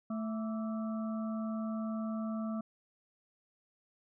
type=harmonic tone with a mistuned harmonic; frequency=220 Hz; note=A3; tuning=in tune; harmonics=1 / 3 / 5 / 6; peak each=-34 / -44 / -48 / -50 dBFS; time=0.1-2.61 s; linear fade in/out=5 ms; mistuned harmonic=5; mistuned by=+95 cents; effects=none

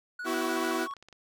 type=tone with vibrato; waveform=triangle; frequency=1275 Hz; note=D#6; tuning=42 cents sharp; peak=-33 dBFS; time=0.19-0.94 s; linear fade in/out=5 ms; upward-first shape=square; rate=6.7 Hz; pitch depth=240 cents each way
type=chord; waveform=sawtooth; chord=B suspended fourth; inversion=none; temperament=equal with one note detuned; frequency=246.9 / 329.6 / 378.6 Hz; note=B3 / E4 / F#4; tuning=0 / 0 / +40 cents; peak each=-32 / -27 / -29 dBFS; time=0.24-0.88 s; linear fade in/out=50 ms
type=clicks; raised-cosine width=0.2 ms; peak=-34 dBFS; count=10; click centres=0.561 / 0.614 / 0.654 / 0.769 / 0.822 / 0.911 / 0.967 / 1.026 / 1.086 / 1.127 s
effects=none

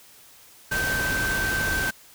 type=tone in noise; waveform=sine; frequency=1553 Hz; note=G6; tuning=17 cents flat; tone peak=-24 dBFS; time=0.71-1.91 s; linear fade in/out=10 ms; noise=pink; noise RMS=-29 dBFS; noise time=0.71-1.91 s; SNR=+2 dB; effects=white hiss -51 dBFS RMS until 2.14 s

